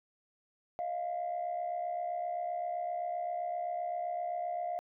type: tone pair together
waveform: sine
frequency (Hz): 634 / 701.7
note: D#5 / F5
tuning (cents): +32 / +8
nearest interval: major second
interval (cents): 176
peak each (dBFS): -38 / -33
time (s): 0.79-4.79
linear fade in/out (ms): 0
effects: tanh soft clip ceiling -28 dBFS